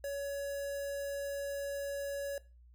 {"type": "tone with notch filter", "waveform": "square", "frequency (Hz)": 562, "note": "C#5", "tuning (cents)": 24, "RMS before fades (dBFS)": -38, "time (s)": [0.04, 2.38], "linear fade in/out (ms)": 2, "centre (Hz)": 3300, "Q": 1.2, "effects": ["noise-tail reverb RT60 0.3 s tail -19 dB re dry", "added 60 Hz sine -56 dBFS peak until 2.74 s"]}